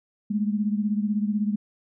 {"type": "beating tone pair", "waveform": "sine", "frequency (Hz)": [206.1, 222.1], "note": ["G#3", "A3"], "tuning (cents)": [-13, 16], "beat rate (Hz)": 16, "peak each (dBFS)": [-23, -28], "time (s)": [0.3, 1.56], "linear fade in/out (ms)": 10, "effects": []}